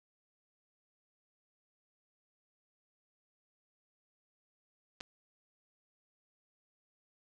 clicks, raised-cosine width 0.2 ms, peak -29 / -24 dBFS, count 2, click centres 5.005 / 5.009 s, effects none

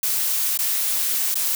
blue noise with dropouts, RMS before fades -22 dBFS, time 0.03-1.55 s, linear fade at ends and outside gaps 2 ms, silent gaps 0.575-0.589 / 1.343-1.355 s, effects none

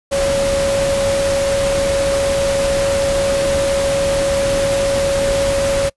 sine tone in noise, 554.4 Hz, C#5, in tune, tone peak -14 dBFS, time 0.11-5.9 s, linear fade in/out 20 ms, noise pink, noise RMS -22 dBFS, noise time 0.11-5.9 s, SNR +5 dB, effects noise-tail reverb RT60 0.1 s tail -24 dB re dry + resampled to 24000 Hz

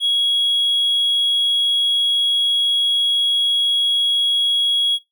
triangle tone, 3322 Hz, G#7, in tune, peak -12 dBFS, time 0-4.99 s, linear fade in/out 50 ms, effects noise-tail reverb RT60 0.2 s tail -22 dB re dry + tanh soft clip ceiling -10 dBFS

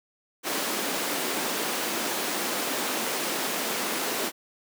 pink high-pass noise, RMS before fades -29 dBFS, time 0.43-4.32 s, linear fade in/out 50 ms, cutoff 240 Hz, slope 24 dB/octave, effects none

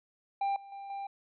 triangle tone with level steps, 793 Hz, G5, 20 cents sharp, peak -26 / -45 / -39 / -34 dBFS, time 0.41-1.07 s, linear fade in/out 5 ms, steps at 0.56 / 0.72 / 0.9 s, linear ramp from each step 2 ms, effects resampled to 11025 Hz

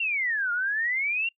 sine exponential two-way sweep, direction down then up, 2794 to 1396.9 to 2794 Hz, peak -24 dBFS, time 0-1.29 s, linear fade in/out 5 ms, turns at 0.52 s, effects noise-tail reverb RT60 0.1 s tail -24 dB re dry

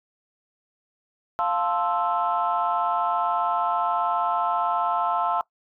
sine chord, F major seventh, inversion none, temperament equal, 698.5 / 880 / 1046.5 / 1318.5 Hz, F5 / A5 / C6 / E6, 0 / 0 / 0 / 0 cents, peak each -26 / -26 / -27 / -26 dBFS, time 1.39-5.41 s, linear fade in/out 0 ms, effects noise-tail reverb RT60 0.1 s tail -20 dB re dry + tanh soft clip ceiling -13 dBFS

